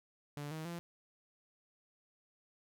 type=tone with pitch steps; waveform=sawtooth; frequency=145.6 / 157.86 / 171.16 Hz; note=D3 / D#3 / F3; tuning=-15 / +25 / -35 cents; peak=-37 dBFS; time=0.37-0.79 s; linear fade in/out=0 ms; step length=140 ms; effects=none